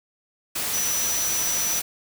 sine tone in noise, 5920 Hz, F#8, in tune, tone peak -24 dBFS, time 0.73-1.8 s, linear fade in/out 10 ms, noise white, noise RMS -27 dBFS, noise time 0.55-1.82 s, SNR 0 dB, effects none

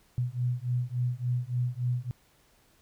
sine beating tone pair, 121.8 / 125.3 Hz, B2 / B2, -24 / +25 cents, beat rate 3.5 Hz, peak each -30 dBFS, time 0.18-2.11 s, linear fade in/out 0 ms, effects pink hiss -64 dBFS RMS until 2.81 s

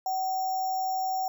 sine tone with sample-and-hold, 756 Hz, F#5, 37 cents sharp, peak -26 dBFS, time 0.06-1.28 s, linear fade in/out 2 ms, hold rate 6300 Hz, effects none

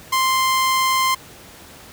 sawtooth tone, 1046.5 Hz, C6, in tune, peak -12 dBFS, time 0.12-1.15 s, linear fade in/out 10 ms, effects pink hiss -42 dBFS RMS until 1.92 s + high-pass 60 Hz 12 dB/octave

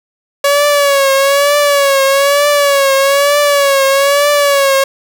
sawtooth tone with vibrato, 562 Hz, C#5, 24 cents sharp, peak -4 dBFS, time 0.44-4.84 s, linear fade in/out 5 ms, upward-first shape triangle, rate 1.1 Hz, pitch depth 73 cents each way, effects 7-bit

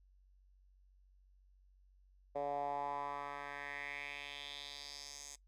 10% pulse tone with band-pass filter sweep, 142.8 Hz, D3, 48 cents flat, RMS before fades -44 dBFS, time 2.35-5.36 s, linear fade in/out 10 ms, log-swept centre 590 to 7000 Hz, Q 3.5, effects noise-tail reverb RT60 0.1 s tail -18 dB re dry + added 47 Hz sine -64 dBFS peak until 5.47 s

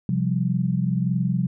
sine chord, C suspended fourth, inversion none, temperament equal, 130.81 / 174.61 / 196 Hz, C3 / F3 / G3, 0 / 0 / 0 cents, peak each -24 / -23 / -26 dBFS, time 0.09-1.47 s, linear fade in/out 2 ms, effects none

